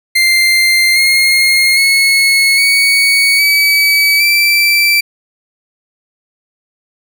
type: tone with pitch steps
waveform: 30% pulse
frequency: 2093 / 2139 / 2187 / 2235 / 2285 / 2336 Hz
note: C7 / C7 / C#7 / C#7 / D7 / D7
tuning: 0 / +38 / -24 / +14 / -48 / -10 cents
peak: -5 dBFS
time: 0.15-5.01 s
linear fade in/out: 10 ms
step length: 810 ms
effects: none